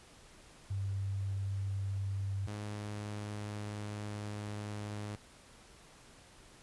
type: tone pair in turn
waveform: sine / sawtooth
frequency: 98 / 104.35 Hz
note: G2 / G#2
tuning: 0 / +9 cents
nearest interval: minor second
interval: 109 cents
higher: second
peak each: -33 / -35 dBFS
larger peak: first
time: 0.7-2.47 / 2.47-5.16 s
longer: second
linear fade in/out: 10 ms
effects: pink hiss -58 dBFS RMS until 6.62 s + resampled to 24000 Hz